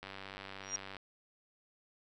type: click train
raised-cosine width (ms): 0.3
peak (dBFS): -29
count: 92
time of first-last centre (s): 0.03-0.967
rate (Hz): 97.1
type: tone with exponential growth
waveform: sine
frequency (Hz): 5700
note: F8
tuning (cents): +34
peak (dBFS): -30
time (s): 0.62-0.76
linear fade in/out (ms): 5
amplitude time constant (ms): 30
effects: none